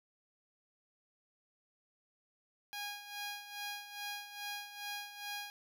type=tone with tremolo; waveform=10% pulse; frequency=820 Hz; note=G#5; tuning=22 cents flat; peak=-31 dBFS; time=2.73-5.5 s; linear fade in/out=0 ms; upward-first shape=sine; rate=2.4 Hz; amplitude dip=70%; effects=none